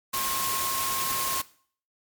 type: tone in noise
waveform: sine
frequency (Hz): 1073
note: C6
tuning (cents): +43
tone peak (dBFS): -30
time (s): 0.13-1.42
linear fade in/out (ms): 10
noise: white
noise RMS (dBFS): -29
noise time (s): 0.13-1.42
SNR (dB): -4
effects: noise-tail reverb RT60 0.5 s tail -19 dB re dry + MP3 96 kbps